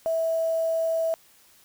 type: tone with quantisation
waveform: sine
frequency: 653 Hz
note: E5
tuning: 17 cents flat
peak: -22 dBFS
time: 0.06-1.14 s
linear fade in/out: 0 ms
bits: 7
effects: white hiss -57 dBFS RMS until 1.64 s